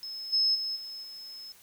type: tone with level steps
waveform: sine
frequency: 5190 Hz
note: E8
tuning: 28 cents flat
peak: -36 / -22 / -30 / -38 / -41 dBFS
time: 0.03-1.52 s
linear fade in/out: 0 ms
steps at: 0.32 / 0.54 / 0.75 / 1.02 s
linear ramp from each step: 20 ms
effects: white hiss -57 dBFS RMS until 1.62 s